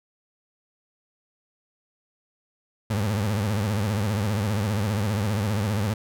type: tone with vibrato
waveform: 30% pulse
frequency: 103.83 Hz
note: G#2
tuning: in tune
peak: -20 dBFS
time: 2.9-5.94 s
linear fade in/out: 5 ms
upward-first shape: triangle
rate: 15 Hz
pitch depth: 170 cents each way
effects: none